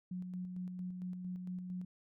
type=tone with tremolo; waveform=sine; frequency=181.7 Hz; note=F#3; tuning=31 cents flat; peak=-38 dBFS; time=0.11-1.85 s; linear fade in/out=5 ms; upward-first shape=square; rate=4.4 Hz; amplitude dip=35%; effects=none